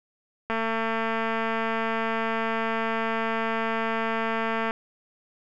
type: click train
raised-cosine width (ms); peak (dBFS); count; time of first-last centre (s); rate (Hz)
0.5; -13; 948; 0.5-4.709; 225
effects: none